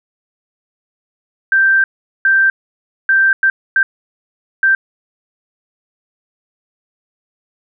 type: tone bursts at uneven times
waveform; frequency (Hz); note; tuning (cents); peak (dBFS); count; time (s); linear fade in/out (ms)
sine; 1568; G6; 0; -8; 6; 1.52-1.84 / 2.25-2.5 / 3.09-3.33 / 3.43-3.5 / 3.76-3.83 / 4.63-4.75; 2
effects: none